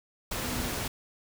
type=tone in noise; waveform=sine; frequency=246.9 Hz; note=B3; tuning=in tune; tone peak=-36 dBFS; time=0.44-0.7 s; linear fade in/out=5 ms; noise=pink; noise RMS=-33 dBFS; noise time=0.31-0.88 s; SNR=-6 dB; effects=none